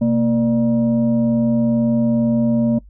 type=tone with frequency modulation; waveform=sine; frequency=231.1 Hz; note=A#3; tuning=15 cents flat; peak=-13 dBFS; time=0.01-2.79 s; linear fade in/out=10 ms; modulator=360 Hz; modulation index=0.59; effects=noise-tail reverb RT60 0.1 s tail -21 dB re dry + added 50 Hz sine -40 dBFS peak until 2.89 s